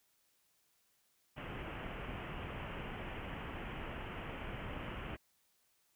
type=low-pass noise; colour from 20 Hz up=pink; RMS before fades=-44 dBFS; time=1.36-5.17 s; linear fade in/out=20 ms; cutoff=3100 Hz; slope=96 dB/octave; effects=white hiss -75 dBFS RMS until 5.95 s